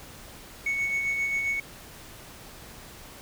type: tone with tremolo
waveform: sine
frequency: 2217 Hz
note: C#7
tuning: in tune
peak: -21 dBFS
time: 0.66-1.6 s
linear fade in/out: 5 ms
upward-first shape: sine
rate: 7.5 Hz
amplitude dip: 45%
effects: tanh soft clip ceiling -23 dBFS + pink hiss -46 dBFS RMS until 3.21 s